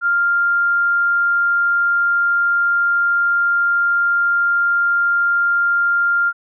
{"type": "tone", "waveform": "sine", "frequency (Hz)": 1396.9, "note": "F6", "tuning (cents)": 0, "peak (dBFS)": -13, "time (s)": [0.01, 6.33], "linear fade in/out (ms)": 50, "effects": []}